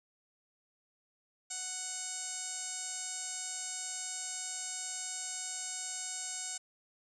5% pulse tone with low-pass filter, 741 Hz, F#5, 2 cents sharp, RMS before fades -40 dBFS, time 1.5-6.58 s, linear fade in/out 10 ms, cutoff 7600 Hz, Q 5.8, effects none

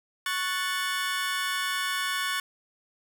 25% pulse chord, F# minor, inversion second, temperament equal, 1108.7 / 1480 / 1760 Hz, C#6 / F#6 / A6, 0 / 0 / 0 cents, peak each -28 dBFS, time 0.26-2.4 s, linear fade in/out 2 ms, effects none

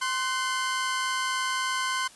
sawtooth tone pair together, 1044 / 1514.3 Hz, C6 / F#6, -4 / +40 cents, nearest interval tritone, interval 644 cents, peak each -24 / -27 dBFS, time 0.01-2.08 s, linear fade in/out 10 ms, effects white hiss -51 dBFS RMS until 2.15 s + resampled to 24000 Hz

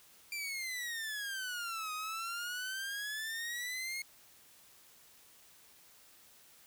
sawtooth exponential two-way sweep, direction down then up, 2376 to 1244.5 to 2170 Hz, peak -34 dBFS, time 0.32-4.02 s, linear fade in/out 2 ms, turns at 1.93 s, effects white hiss -61 dBFS RMS until 6.66 s

